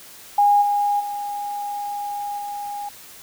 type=tone with level steps; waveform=sine; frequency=818 Hz; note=G#5; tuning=26 cents flat; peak=-12 / -17 / -25 / -27 dBFS; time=0.38-2.89 s; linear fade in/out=5 ms; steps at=0.61 / 0.99 / 2.37 s; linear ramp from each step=20 ms; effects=white hiss -43 dBFS RMS until 3.22 s